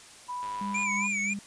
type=tone with pitch glide; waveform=sine; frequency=987.8 to 1003.3 Hz; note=B5 to B5; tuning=0 to +27 cents; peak=-32 dBFS; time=0.28-1.08 s; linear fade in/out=20 ms; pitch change=+27 cents; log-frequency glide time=0.69-0.96 s
type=click train; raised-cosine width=0.3 ms; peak=-30 dBFS; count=42; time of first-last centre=0.43-0.832 s; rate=102 Hz
type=tone with tremolo; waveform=sine; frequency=201.1 Hz; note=G3; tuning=44 cents sharp; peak=-32 dBFS; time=0.61-1.39 s; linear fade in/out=2 ms; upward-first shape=sine; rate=3.1 Hz; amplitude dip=45%
type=tone with vibrato; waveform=square; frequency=2320 Hz; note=D7; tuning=22 cents flat; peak=-28 dBFS; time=0.74-1.34 s; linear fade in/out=10 ms; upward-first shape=sine; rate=3.7 Hz; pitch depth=88 cents each way
effects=white hiss -50 dBFS RMS until 1.46 s + resampled to 22050 Hz